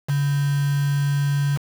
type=tone with quantisation; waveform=sine; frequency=142.1 Hz; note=C#3; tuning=43 cents sharp; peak=-18 dBFS; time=0.08-1.58 s; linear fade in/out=20 ms; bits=5; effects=none